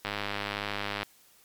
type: click train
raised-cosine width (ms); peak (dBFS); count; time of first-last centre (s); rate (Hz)
0.3; -15; 101; 0.05-1.03; 102
effects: white hiss -60 dBFS RMS until 1.44 s + MP3 96 kbps